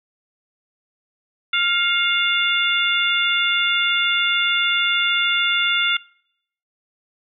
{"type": "harmonic tone with a mistuned harmonic", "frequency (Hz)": 698.5, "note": "F5", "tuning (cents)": 0, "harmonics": [2, 3, 4, 5], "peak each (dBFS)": [-22, -22, -22, -22], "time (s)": [1.53, 5.97], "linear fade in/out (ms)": 5, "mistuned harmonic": 3, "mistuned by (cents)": 37, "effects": ["noise-tail reverb RT60 0.7 s tail -23 dB re dry"]}